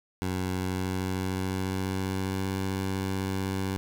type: tone with pitch glide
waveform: 15% pulse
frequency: 92.5 to 95.82 Hz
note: F#2 to G2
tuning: 0 to -39 cents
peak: -22 dBFS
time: 0.22-3.77 s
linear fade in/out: 0 ms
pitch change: +61 cents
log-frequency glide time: 0.47-2.5 s
effects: 8-bit

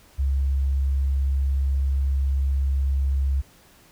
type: tone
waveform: sine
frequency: 68.1 Hz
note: C#2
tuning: 30 cents flat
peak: -19 dBFS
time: 0.18-3.42 s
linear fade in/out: 20 ms
effects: pink hiss -54 dBFS RMS until 3.91 s

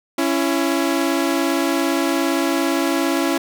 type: tone pair together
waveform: sawtooth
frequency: 277.3 / 334.8 Hz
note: C#4 / E4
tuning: +1 / +27 cents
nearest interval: minor third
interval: 326 cents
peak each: -16 dBFS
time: 0.18-3.38 s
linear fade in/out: 5 ms
effects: none

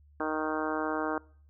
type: harmonic tone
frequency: 155.56 Hz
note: D#3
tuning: in tune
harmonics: 2 / 3 / 4 / 5 / 6 / 7 / 8 / 9 / 10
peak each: -34 / -36 / -37 / -38 / -39 / -39 / -40 / -41 / -41 dBFS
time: 0.2-1.18 s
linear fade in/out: 2 ms
effects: noise-tail reverb RT60 0.5 s tail -24 dB re dry + added 73 Hz sine -56 dBFS peak until 1.49 s

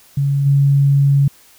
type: tone with level steps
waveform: sine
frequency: 140 Hz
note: C#3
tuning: 18 cents sharp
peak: -13 / -9 dBFS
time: 0.17-1.28 s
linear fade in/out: 5 ms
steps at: 0.45 s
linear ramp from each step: 20 ms
effects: white hiss -48 dBFS RMS until 1.58 s

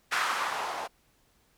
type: noise with low-pass filter sweep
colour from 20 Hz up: violet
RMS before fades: -31 dBFS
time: 0.11-0.88 s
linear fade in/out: 20 ms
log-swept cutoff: 1500 to 720 Hz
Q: 2.1
effects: pink hiss -67 dBFS RMS until 1.57 s

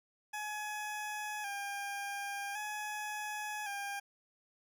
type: tone with vibrato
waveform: 20% pulse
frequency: 823 Hz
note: G#5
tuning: 16 cents flat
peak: -33 dBFS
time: 0.33-4 s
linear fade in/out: 10 ms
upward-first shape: square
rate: 0.45 Hz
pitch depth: 44 cents each way
effects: none

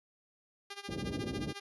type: tone with tremolo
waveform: 5% pulse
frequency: 401.4 Hz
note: G4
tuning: 41 cents sharp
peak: -29 dBFS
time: 0.7-1.6 s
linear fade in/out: 5 ms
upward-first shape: sine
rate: 14 Hz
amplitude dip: 85%
type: low-pass noise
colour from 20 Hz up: white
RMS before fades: -37 dBFS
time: 0.88-1.53 s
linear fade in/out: 10 ms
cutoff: 370 Hz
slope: 24 dB/octave
effects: high-pass 80 Hz 12 dB/octave + resampled to 24000 Hz

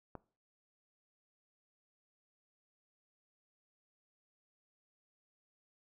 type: click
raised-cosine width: 1 ms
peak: -30 dBFS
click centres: 0.153 s
effects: noise-tail reverb RT60 0.4 s tail -20 dB re dry

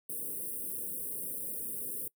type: band-stop noise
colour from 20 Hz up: white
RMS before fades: -38 dBFS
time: 0.09-2.08 s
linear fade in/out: 5 ms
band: 540 to 8600 Hz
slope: 96 dB/octave
effects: noise-tail reverb RT60 0.1 s tail -23 dB re dry + high-pass 150 Hz 12 dB/octave

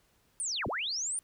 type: linear two-way sweep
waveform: sine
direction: down then up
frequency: 9397 to 38.42 to 9397 Hz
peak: -31 dBFS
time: 0.4-1.19 s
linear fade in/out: 0 ms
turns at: 0.67 s
effects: pink hiss -69 dBFS RMS until 1.23 s

